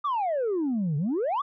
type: exponential two-way sweep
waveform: sine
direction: down then up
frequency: 1221 to 138.59 to 1221 Hz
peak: -22 dBFS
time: 0.04-1.42 s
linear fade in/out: 10 ms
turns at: 0.97 s
effects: tanh soft clip ceiling -22 dBFS